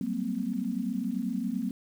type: tone cluster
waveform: sine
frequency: 186.7 / 197 / 229.8 / 257.4 Hz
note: F#3 / G3 / A#3 / C4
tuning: +16 / +9 / -25 / -28 cents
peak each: -36 / -36 / -32 / -33 dBFS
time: 0.01-1.71 s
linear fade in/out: 2 ms
effects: 9-bit